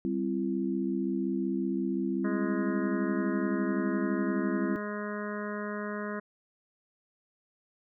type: chord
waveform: sine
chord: C major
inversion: second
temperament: equal with one note detuned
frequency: 196 / 261.6 / 337.1 Hz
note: G3 / C4 / E4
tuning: 0 / 0 / +39 cents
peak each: -32 dBFS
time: 0.05-4.76 s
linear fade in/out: 0 ms
type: harmonic tone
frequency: 207.8 Hz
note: G#3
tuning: 1 cent sharp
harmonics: 1 / 2 / 3 / 5 / 6 / 7 / 8 / 9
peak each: -36 / -39 / -41 / -43 / -44 / -44 / -45 / -46 dBFS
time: 2.24-6.2 s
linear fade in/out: 10 ms
effects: none